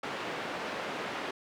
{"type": "band-pass noise", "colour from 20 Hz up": "pink", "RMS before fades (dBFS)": -37, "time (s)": [0.03, 1.31], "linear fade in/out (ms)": 5, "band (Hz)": [310, 2700], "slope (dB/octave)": 12, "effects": []}